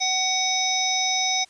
harmonic tone, 750 Hz, F#5, 23 cents sharp, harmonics 1 / 3 / 5 / 7 / 8, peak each -27 / -27 / -27 / -27 / -27 dBFS, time 0-1.45 s, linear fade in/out 20 ms, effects white hiss -56 dBFS RMS until 1.49 s + resampled to 22050 Hz

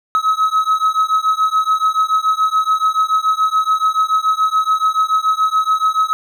triangle beating tone pair, 1278 / 1285 Hz, D#6 / E6, +46 / -45 cents, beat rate 7 Hz, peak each -14 / -14 dBFS, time 0.15-6.13 s, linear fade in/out 0 ms, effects none

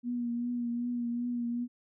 sine tone with vibrato, 240 Hz, B3, 49 cents flat, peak -30 dBFS, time 0.03-1.68 s, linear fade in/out 50 ms, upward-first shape triangle, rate 2.6 Hz, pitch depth 33 cents each way, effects none

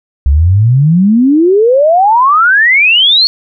sine exponential sweep, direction up, 65.41 to 4435 Hz, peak -4 dBFS, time 0.26-3.27 s, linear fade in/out 0 ms, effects none

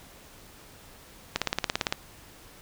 click train, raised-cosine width 0.2 ms, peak -7 dBFS, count 11, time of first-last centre 1.36-1.925 s, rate 17.7 Hz, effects pink hiss -51 dBFS RMS until 2.61 s

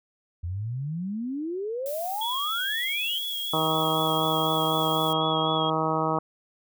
sine exponential sweep, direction up, 82.2 to 3194 Hz, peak -28 dBFS, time 0.43-3.19 s, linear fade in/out 10 ms
violet noise, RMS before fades -38 dBFS, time 1.86-5.13 s, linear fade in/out 0 ms
sine tone with vibrato, 3322 Hz, G#7, in tune, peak -29 dBFS, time 2.21-5.7 s, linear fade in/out 5 ms, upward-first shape sine, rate 4 Hz, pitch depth 30 cents each way
harmonic tone, 158.6 Hz, D#3, 33 cents sharp, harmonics 1 / 2 / 3 / 4 / 5 / 6 / 7 / 8, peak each -31 / -31 / -31 / -31 / -31 / -31 / -31 / -31 dBFS, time 3.53-6.19 s, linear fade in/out 5 ms
effects none

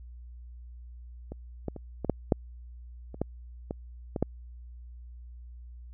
clicks, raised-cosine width 2 ms, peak -25 / -18 / -26 / -18 / -10 / -8 / -28 / -14 / -19 / -17 / -11 dBFS, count 11, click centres 1.32 / 1.683 / 1.763 / 2.047 / 2.097 / 2.322 / 3.144 / 3.216 / 3.709 / 4.162 / 4.226 s, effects added 60 Hz sine -43 dBFS peak until 5.93 s

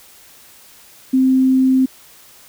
sine tone, 261.2 Hz, C4, 3 cents flat, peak -10 dBFS, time 1.13-1.86 s, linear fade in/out 10 ms, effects white hiss -45 dBFS RMS until 2.48 s

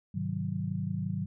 sine chord, Ab dominant seventh, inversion none, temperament just, 103.83 / 129.78 / 155.74 / 186.89 Hz, Ab2 / C3 / Eb3 / Gb3, 0 / -14 / +2 / +18 cents, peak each -36 / -39 / -35 / -34 dBFS, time 0.14-1.26 s, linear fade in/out 10 ms, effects none

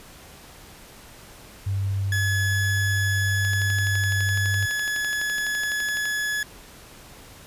sine tone with pitch glide, 98 to 98.97 Hz, G2 to G2, 0 to +17 cents, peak -22 dBFS, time 1.66-4.66 s, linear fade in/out 10 ms, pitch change +17 cents, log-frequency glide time 1.98-3.07 s
40% pulse tone, 1700 Hz, G#6, 40 cents sharp, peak -23 dBFS, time 2.12-6.43 s, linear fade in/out 2 ms
click train, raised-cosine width 0.2 ms, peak -18 dBFS, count 32, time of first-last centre 3.45-6.055 s, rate 11.9 Hz
effects pink hiss -46 dBFS RMS until 7.46 s + resampled to 32000 Hz

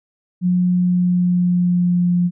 sine tone with pitch glide, 179.7 to 176.41 Hz, F3 to F3, +50 to +18 cents, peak -13 dBFS, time 0.41-2.31 s, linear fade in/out 50 ms, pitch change -32 cents, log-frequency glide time 0.68-2.12 s, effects none

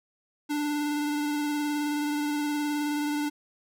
square tone with vibrato, 294.9 Hz, D4, 7 cents sharp, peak -27 dBFS, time 0.49-3.3 s, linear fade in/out 20 ms, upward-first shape triangle, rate 19 Hz, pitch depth 24 cents each way, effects none

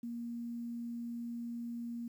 sine tone with quantisation, 235.7 Hz, A#3, 19 cents sharp, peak -38 dBFS, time 0.03-2.08 s, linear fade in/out 5 ms, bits 11, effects none

